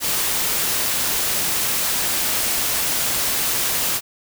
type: noise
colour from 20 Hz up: white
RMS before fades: -21 dBFS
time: 0-4.01 s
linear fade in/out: 50 ms
effects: none